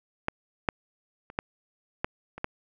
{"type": "clicks", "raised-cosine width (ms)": 0.5, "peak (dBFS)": [-11, -8, -28, -12, -11, -25, -13], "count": 7, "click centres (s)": [0.284, 0.688, 1.301, 1.389, 2.045, 2.38, 2.444], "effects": []}